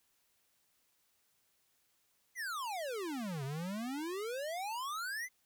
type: exponential two-way sweep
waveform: square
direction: down then up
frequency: 2093 to 130.81 to 2093 Hz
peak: -38 dBFS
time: 2.35-5.29 s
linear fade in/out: 50 ms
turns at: 3.44 s
effects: white hiss -75 dBFS RMS until 5.45 s